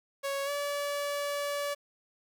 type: tone with pitch glide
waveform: sawtooth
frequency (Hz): 554.4 to 574.6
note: C#5 to D5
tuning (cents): 0 to -38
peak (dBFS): -27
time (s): 0.23-1.75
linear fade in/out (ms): 20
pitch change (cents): +62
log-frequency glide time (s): 0.45-0.5
effects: 10-bit